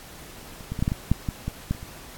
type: clicks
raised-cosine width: 5 ms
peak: -29 / -17 / -17 / -10 / -10 / -12 / -6 / -13 / -15 / -11 / -28 / -24 dBFS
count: 12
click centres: 0.608 / 0.72 / 0.791 / 0.825 / 0.879 / 0.919 / 1.116 / 1.288 / 1.48 / 1.71 / 1.749 / 1.829 s
effects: pink hiss -44 dBFS RMS until 2.17 s + AAC 64 kbps